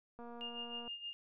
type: click train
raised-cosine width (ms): 1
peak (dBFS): -38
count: 164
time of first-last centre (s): 0.19-0.878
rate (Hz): 237
type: tone with tremolo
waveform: sine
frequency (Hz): 2822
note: F7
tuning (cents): +17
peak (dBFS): -40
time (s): 0.41-1.13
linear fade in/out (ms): 0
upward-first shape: sine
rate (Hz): 6.4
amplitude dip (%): 70
effects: none